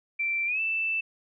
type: tone with pitch glide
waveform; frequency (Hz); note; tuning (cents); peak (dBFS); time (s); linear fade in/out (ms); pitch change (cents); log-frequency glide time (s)
sine; 2346 to 2649; D7 to E7; -2 to +8; -25; 0.19-1.01; 10; +210; 0.46-0.6
effects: none